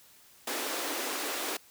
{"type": "high-pass noise", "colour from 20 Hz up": "pink", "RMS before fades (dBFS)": -34, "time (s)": [0.47, 1.57], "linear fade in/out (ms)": 5, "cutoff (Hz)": 270, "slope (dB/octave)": 48, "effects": ["white hiss -58 dBFS RMS until 1.7 s"]}